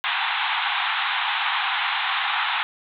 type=band-pass noise; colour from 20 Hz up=pink; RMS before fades=-24 dBFS; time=0.04-2.63 s; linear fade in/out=0 ms; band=770 to 3800 Hz; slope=96 dB/octave; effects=none